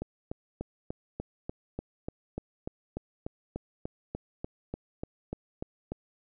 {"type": "click train", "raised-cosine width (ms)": 2, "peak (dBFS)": -21, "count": 21, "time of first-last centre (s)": [0.02, 5.92], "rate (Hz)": 3.39, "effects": []}